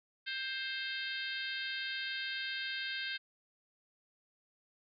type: harmonic tone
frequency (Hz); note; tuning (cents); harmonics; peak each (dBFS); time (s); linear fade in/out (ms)
527; C5; +12; 3 / 4 / 5 / 6 / 7 / 8 / 9; -40 / -45 / -45 / -44 / -44 / -48 / -49; 0.26-3.18; 20
effects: none